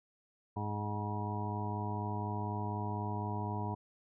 harmonic tone with a mistuned harmonic, 104.1 Hz, G#2, 5 cents sharp, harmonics 1 / 2 / 3 / 4 / 6 / 7 / 8 / 9, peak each -37 / -42 / -46 / -46 / -51 / -45 / -47 / -41 dBFS, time 0.56-3.75 s, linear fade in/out 10 ms, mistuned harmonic 9, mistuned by +44 cents, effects none

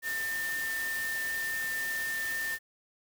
sine tone in noise, 1799 Hz, A6, 38 cents sharp, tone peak -31 dBFS, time 0.02-2.59 s, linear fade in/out 50 ms, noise white, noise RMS -40 dBFS, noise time 0.02-2.59 s, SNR +6 dB, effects none

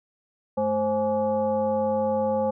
sine tone with frequency modulation, 529 Hz, C5, 19 cents sharp, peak -21 dBFS, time 0.57-2.51 s, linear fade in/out 10 ms, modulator 313 Hz, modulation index 0.93, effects none

